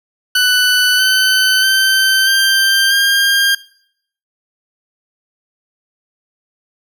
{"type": "tone with pitch steps", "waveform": "20% pulse", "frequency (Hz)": [1493, 1520, 1547.4, 1575.4, 1603.9], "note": ["F#6", "F#6", "G6", "G6", "G6"], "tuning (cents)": [15, 46, -23, 8, 39], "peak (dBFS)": -5, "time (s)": [0.35, 3.55], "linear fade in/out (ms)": 5, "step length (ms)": 640, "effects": ["noise-tail reverb RT60 0.7 s tail -22 dB re dry"]}